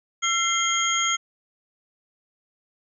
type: tone cluster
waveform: sine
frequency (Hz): 1348 / 2092 / 3215 / 6630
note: E6 / C7 / G7 / G#8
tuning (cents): +38 / -1 / +43 / -4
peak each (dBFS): -26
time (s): 0.22-1.17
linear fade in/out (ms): 20
effects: none